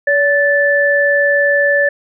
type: tone pair together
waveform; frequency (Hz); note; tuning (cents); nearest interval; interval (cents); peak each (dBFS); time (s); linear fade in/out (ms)
sine; 570.3 / 1753; C#5 / A6; +49 / -7; octave + perfect fifth; 1944; -13 / -12; 0.07-1.89; 5
effects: none